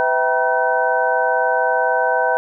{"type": "tone cluster", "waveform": "sine", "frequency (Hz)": [503, 652, 776, 958, 1525], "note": ["B4", "E5", "G5", "A#5", "G6"], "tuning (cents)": [32, -19, -18, 47, -48], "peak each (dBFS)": -21, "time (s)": [0, 2.37], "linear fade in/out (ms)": 0, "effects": []}